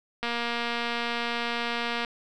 click train, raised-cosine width 0.3 ms, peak -14 dBFS, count 430, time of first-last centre 0.23-2.048 s, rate 236 Hz, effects none

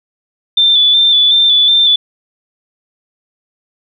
sine tone with vibrato, 3520 Hz, A7, in tune, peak -6 dBFS, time 0.57-1.96 s, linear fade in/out 5 ms, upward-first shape square, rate 2.7 Hz, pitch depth 27 cents each way, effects none

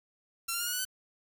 5% pulse tone with pitch steps, 1358 / 1387.3 / 1417.3 / 1447.9 / 1479.2 / 1511.2 Hz, F6 / F6 / F6 / F#6 / F#6 / F#6, -49 / -12 / +25 / -38 / -1 / +36 cents, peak -20 dBFS, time 0.48-0.852 s, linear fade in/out 10 ms, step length 62 ms, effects 8-bit

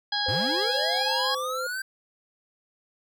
harmonic tone, 824 Hz, G#5, 14 cents flat, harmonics 1 / 2 / 4 / 5 / 6, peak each -31 / -31 / -31 / -31 / -31 dBFS, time 0.12-1.35 s, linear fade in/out 5 ms
sine tone with vibrato, 516 Hz, C5, 24 cents flat, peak -31 dBFS, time 0.26-1.67 s, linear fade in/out 5 ms, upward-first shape triangle, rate 1.4 Hz, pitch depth 14 cents each way
square linear sweep, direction up, 77.78 to 1579 Hz, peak -30 dBFS, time 0.28-1.82 s, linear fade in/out 5 ms
effects none

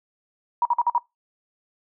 sine tone bursts, 955 Hz, A#5, 42 cents sharp, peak -16 dBFS, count 5, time 0.62-0.981 s, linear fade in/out 2 ms, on 33 ms, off 49 ms, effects noise-tail reverb RT60 0.2 s tail -23 dB re dry

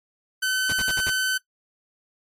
sawtooth tone, 1522 Hz, F#6, 48 cents sharp, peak -18 dBFS, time 0.42-1.38 s, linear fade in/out 10 ms
pink noise bursts, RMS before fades -31 dBFS, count 5, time 0.69-1.1 s, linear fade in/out 5 ms, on 38 ms, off 55 ms
effects noise-tail reverb RT60 0.1 s tail -18 dB re dry + MP3 64 kbps

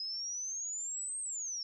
sine exponential two-way sweep, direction up then down, 5050 to 8500 to 5350 Hz, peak -36 dBFS, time 0-1.63 s, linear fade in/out 2 ms, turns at 1.2 s, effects none

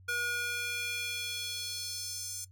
square tone with high-pass filter sweep, 480.5 Hz, B4, 48 cents flat, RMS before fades -36 dBFS, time 0.08-2.45 s, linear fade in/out 10 ms, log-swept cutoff 1300 to 6800 Hz, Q 2.1, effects noise-tail reverb RT60 0.1 s tail -17 dB re dry + added 93 Hz sine -53 dBFS peak until 2.51 s

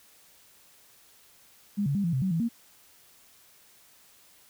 sine tone with pitch steps, 203.7 / 140.9 / 200.6 / 169.7 / 130.9 / 188.9 / 164.5 / 232.8 Hz, G#3 / C#3 / G3 / F3 / C3 / F#3 / E3 / A#3, -33 / +29 / +40 / -49 / +1 / +36 / -3 / -2 cents, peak -24 dBFS, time 1.77-2.49 s, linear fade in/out 20 ms, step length 90 ms, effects white hiss -58 dBFS RMS until 4.49 s

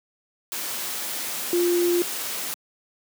sine tone in noise, 349.2 Hz, F4, in tune, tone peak -18 dBFS, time 1.53-2.02 s, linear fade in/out 0 ms, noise white, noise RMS -30 dBFS, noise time 0.52-2.54 s, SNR +9 dB, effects high-pass 200 Hz 12 dB/octave

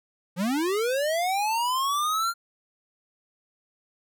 square linear sweep, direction up, 164.81 to 1400 Hz, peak -24 dBFS, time 0.36-2.34 s, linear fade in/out 50 ms, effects none

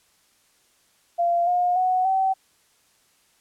sine tone with pitch steps, 690 / 714.3 / 739.5 / 765.6 Hz, F5 / F5 / F#5 / G5, -21 / +39 / -1 / -41 cents, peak -18 dBFS, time 1.18-2.34 s, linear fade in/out 20 ms, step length 290 ms, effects white hiss -62 dBFS RMS until 3.4 s + low-pass 11000 Hz 12 dB/octave

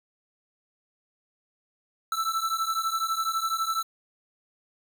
square beating tone pair, 1321 / 1333 Hz, E6 / E6, +3 / +19 cents, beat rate 12 Hz, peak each -29 / -30 dBFS, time 2.12-3.83 s, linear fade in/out 2 ms, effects none

